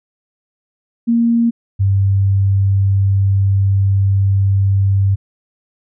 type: tone pair in turn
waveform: sine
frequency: 233.1 / 98.01 Hz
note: A#3 / G2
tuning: 0 / 0 cents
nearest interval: octave + minor third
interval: 1500 cents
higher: first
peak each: -10 dBFS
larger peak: neither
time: 1.07-1.51 / 1.79-5.16 s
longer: second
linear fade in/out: 20 ms
effects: none